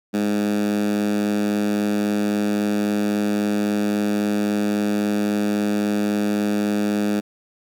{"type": "tone with high-pass filter", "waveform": "10% pulse", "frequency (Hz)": 103.7, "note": "G#2", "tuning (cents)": -2, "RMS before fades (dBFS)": -21, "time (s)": [0.13, 7.21], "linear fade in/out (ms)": 20, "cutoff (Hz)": 230, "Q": 5.1, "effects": []}